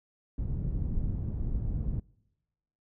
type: low-pass noise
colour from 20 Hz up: pink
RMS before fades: -31 dBFS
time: 0.38-2 s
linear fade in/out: 2 ms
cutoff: 150 Hz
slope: 12 dB/octave
effects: noise-tail reverb RT60 1.0 s tail -26 dB re dry